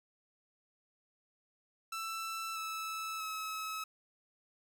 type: tone with pitch steps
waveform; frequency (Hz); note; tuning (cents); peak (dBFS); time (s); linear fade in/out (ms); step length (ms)
sawtooth; 1329 / 1309.2 / 1289.7; E6 / E6 / E6; +14 / -12 / -38; -34; 1.92-3.84; 5; 640
effects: none